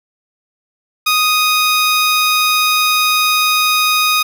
15% pulse tone, 1244.5 Hz, D#6, in tune, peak -5 dBFS, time 1.06-4.23 s, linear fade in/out 10 ms, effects none

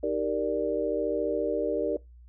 sine chord, Eb major seventh, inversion none, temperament equal, 311.1 / 392 / 466.2 / 587.3 Hz, Eb4 / G4 / Bb4 / D5, 0 / 0 / 0 / 0 cents, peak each -33 / -32 / -29 / -30 dBFS, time 0.03-1.97 s, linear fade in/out 5 ms, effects noise-tail reverb RT60 0.2 s tail -22 dB re dry + added 60 Hz sine -48 dBFS peak until 2.28 s

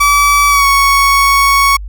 30% pulse tone with pitch glide, 1150 to 1111.5 Hz, D6 to C#6, -37 to +4 cents, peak -4 dBFS, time 0-1.77 s, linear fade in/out 10 ms, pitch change -59 cents, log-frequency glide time 0.49-0.66 s, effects added 50 Hz sine -22 dBFS peak until 1.88 s

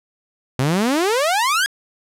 sawtooth exponential sweep, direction up, 123.47 to 1674 Hz, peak -12 dBFS, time 0.59-1.66 s, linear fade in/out 0 ms, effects low-pass 12000 Hz 12 dB/octave

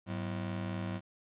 35% pulse ring-modulated tone, 145 Hz, D3, 22 cents flat, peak -30 dBFS, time 0.06-1.01 s, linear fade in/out 50 ms, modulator 42.1 Hz, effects resampled to 8000 Hz + 11-bit

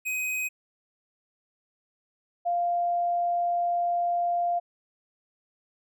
square / sine tone pair in turn, 2514 / 697 Hz, D#7 / F5, +17 / -4 cents, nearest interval octave + minor seventh, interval 2221 cents, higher first, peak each -28 / -23 dBFS, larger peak second, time 0.05-0.49 / 2.45-4.6 s, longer second, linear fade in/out 20 ms, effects none

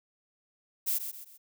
violet noise with echo, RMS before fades -29 dBFS, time 0.86-0.99 s, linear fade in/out 20 ms, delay 130 ms, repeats 3, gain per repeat -8 dB, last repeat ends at 1.38 s, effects none

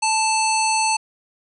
harmonic tone, 880 Hz, A5, in tune, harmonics 1 / 3 / 5 / 7 / 9 / 10, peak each -19 / -24 / -26 / -27 / -29 / -29 dBFS, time 0.02-0.97 s, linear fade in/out 10 ms, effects none

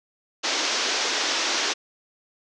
white band-pass noise, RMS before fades -25 dBFS, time 0.43-1.74 s, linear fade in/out 20 ms, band 260 to 6300 Hz, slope 48 dB/octave, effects none

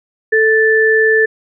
sine tone pair together, 440 / 1758.4 Hz, A4 / A6, 0 / -2 cents, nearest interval 2 octaves, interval 2398 cents, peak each -11 dBFS, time 0.32-1.26 s, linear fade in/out 10 ms, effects none

